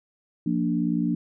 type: chord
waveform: sine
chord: Bb major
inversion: second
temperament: equal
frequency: 174.61 / 233.1 / 293.7 Hz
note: F3 / Bb3 / D4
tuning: 0 / 0 / 0 cents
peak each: -26 dBFS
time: 0.46-1.15 s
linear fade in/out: 5 ms
effects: none